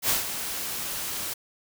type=noise with ADSR envelope; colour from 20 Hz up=white; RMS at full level=-22 dBFS; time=0.02-1.34 s; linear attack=72 ms; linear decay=140 ms; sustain=-10 dB; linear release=11 ms; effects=none